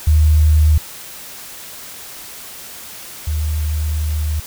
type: tone pair in turn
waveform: sine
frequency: 76.9 / 76.62 Hz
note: D#2 / D#2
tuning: -20 / -26 cents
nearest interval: unison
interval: 6 cents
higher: first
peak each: -8 / -16 dBFS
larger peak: first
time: 0.07-0.78 / 3.27-4.4 s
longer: second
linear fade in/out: 5 ms
effects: white hiss -34 dBFS RMS until 4.46 s